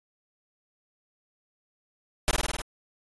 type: noise with echo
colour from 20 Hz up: pink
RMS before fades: -22 dBFS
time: 2.28-2.31 s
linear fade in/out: 0 ms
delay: 51 ms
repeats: 6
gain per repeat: -2 dB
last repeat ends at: 2.616 s
effects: AAC 32 kbps